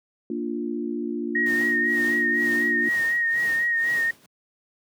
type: chord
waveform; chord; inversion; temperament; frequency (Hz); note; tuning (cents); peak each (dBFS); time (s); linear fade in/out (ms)
sine; Bb major; none; equal; 233.1 / 293.7 / 349.2; Bb3 / D4 / F4; 0 / 0 / 0; -29 / -30 / -30; 0.3-2.89; 2
type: tone with vibrato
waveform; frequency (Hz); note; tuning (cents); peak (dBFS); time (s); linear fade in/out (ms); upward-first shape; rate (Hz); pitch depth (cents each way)
sine; 1866; A#6; +1; -20; 1.35-4.11; 5; sine; 4; 32
type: noise with tremolo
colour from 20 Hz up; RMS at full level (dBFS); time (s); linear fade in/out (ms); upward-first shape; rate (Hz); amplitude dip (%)
pink; -38; 1.46-4.26; 2; sine; 2.1; 90
effects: high-pass 150 Hz 12 dB/octave